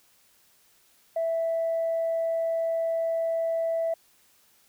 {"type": "tone", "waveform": "sine", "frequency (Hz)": 659.3, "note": "E5", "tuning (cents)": 0, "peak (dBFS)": -23, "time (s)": [1.16, 3.94], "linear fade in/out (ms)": 5, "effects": ["tanh soft clip ceiling -20 dBFS", "white hiss -62 dBFS RMS until 4.68 s"]}